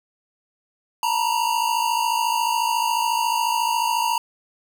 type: tone pair together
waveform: square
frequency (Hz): 909 / 963.1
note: A#5 / B5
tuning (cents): -44 / -44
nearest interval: minor second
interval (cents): 100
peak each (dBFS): -23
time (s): 1.03-4.18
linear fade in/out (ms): 2
effects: none